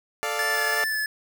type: chord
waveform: 15% pulse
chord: D minor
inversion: second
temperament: equal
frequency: 440 / 587.3 / 698.5 Hz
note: A4 / D5 / F5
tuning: 0 / 0 / 0 cents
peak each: -24 dBFS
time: 0.23-0.84 s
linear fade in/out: 0 ms
type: tone with vibrato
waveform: square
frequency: 1741 Hz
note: A6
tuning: 19 cents flat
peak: -25 dBFS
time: 0.39-1.06 s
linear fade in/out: 2 ms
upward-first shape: sine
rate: 2.8 Hz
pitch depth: 20 cents each way
type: noise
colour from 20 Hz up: violet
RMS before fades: -42 dBFS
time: 0.55-1.04 s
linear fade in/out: 0 ms
effects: none